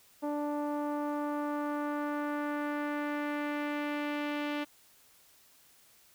sawtooth tone with low-pass filter sweep, 293.7 Hz, D4, in tune, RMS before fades -34 dBFS, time 0.22-4.65 s, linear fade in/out 20 ms, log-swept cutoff 820 to 2900 Hz, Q 1.7, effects white hiss -62 dBFS RMS until 6.14 s

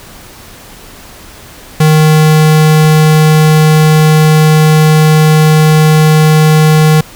square tone, 155.2 Hz, D#3, 4 cents flat, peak -4 dBFS, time 1.8-7.01 s, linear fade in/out 5 ms, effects pink hiss -33 dBFS RMS until 7.15 s

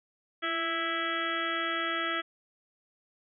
harmonic tone with a mistuned harmonic, 329.6 Hz, E4, in tune, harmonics 1 / 2 / 4 / 5 / 6 / 7 / 8 / 9 / 10, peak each -38 / -39 / -33 / -37 / -35 / -42 / -46 / -44 / -38 dBFS, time 0.42-2.22 s, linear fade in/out 20 ms, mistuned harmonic 1, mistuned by +36 cents, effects none

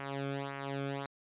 sawtooth tone with flanger, 138.59 Hz, C#3, in tune, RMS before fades -38 dBFS, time 0-1.06 s, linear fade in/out 0 ms, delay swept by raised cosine 0.26 to 1.07 ms, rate 1.8 Hz, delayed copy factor -0.8, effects resampled to 8000 Hz

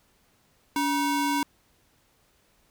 square ring-modulated tone, 622.3 Hz, D#5, in tune, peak -21 dBFS, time 0.76-1.43 s, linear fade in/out 2 ms, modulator 337 Hz, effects pink hiss -65 dBFS RMS until 2.7 s

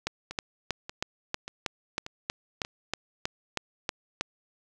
two click trains, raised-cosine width 0.2 ms, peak -20 / -11 dBFS, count 5 / 14, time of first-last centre 0.31-2.649 / 0.07-4.21 s, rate 1.71 / 3.14 Hz, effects none

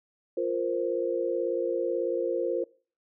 sine chord, F suspended fourth, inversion none, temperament just, 349.2 / 465.6 / 523.8 Hz, F4 / Bb4 / C5, 0 / -2 / +2 cents, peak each -30 dBFS, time 0.37-2.64 s, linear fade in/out 5 ms, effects noise-tail reverb RT60 0.4 s tail -22 dB re dry

